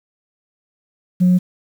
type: tone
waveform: sine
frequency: 180.9 Hz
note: F#3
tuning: 39 cents flat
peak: -8 dBFS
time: 1.2-1.39 s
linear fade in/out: 20 ms
effects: tanh soft clip ceiling -7 dBFS + 7-bit